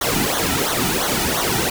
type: noise with flanger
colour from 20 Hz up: pink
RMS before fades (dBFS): -20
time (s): 0.01-1.7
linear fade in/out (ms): 5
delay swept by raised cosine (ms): 0.39 to 1.89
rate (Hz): 2.9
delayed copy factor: -0.85
effects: none